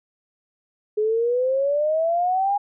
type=exponential sweep; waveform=sine; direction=up; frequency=419.7 to 822 Hz; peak=-18 dBFS; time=0.97-2.58 s; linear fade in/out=10 ms; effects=none